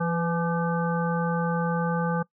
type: harmonic tone with a mistuned harmonic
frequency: 169.9 Hz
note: F3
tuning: 47 cents flat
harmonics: 1 / 3 / 5 / 7 / 9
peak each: -25 / -30 / -32 / -33 / -35 dBFS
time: 0-2.23 s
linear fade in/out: 10 ms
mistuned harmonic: 3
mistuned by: -29 cents
effects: noise-tail reverb RT60 0.1 s tail -22 dB re dry